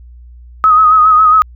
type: tone with vibrato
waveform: sine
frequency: 1263 Hz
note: D#6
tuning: 26 cents sharp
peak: -4 dBFS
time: 0.64-1.42 s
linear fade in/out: 0 ms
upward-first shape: sine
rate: 7.3 Hz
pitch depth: 43 cents each way
effects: added 60 Hz sine -33 dBFS peak until 1.55 s